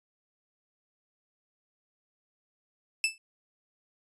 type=tone with exponential decay; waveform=sawtooth; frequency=2637 Hz; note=E7; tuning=in tune; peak=-17 dBFS; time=3.04-3.18 s; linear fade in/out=1 ms; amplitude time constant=29 ms; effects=resampled to 24000 Hz